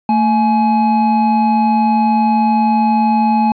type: tone pair together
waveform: triangle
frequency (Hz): 223.8 / 843.6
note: A3 / G#5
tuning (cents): +30 / +27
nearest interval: octave + major seventh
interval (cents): 2297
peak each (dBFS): -11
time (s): 0.09-3.52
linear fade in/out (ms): 2
effects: resampled to 11025 Hz